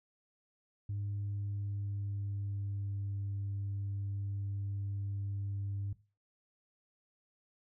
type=tone with pitch glide; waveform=sine; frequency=101.5 to 99.7 Hz; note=G#2 to G2; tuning=-39 to +30 cents; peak=-33 dBFS; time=0.89-5.93 s; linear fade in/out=5 ms; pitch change=-31 cents; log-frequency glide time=1.09-3.1 s; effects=noise-tail reverb RT60 0.3 s tail -17 dB re dry + tanh soft clip ceiling -32 dBFS